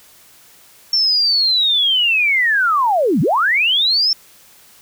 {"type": "linear two-way sweep", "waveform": "sine", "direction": "down then up", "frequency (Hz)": [5440, 131.7, 5440], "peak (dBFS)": -12, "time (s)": [0.93, 4.13], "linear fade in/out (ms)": 2, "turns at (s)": 3.21, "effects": ["white hiss -47 dBFS RMS until 4.81 s"]}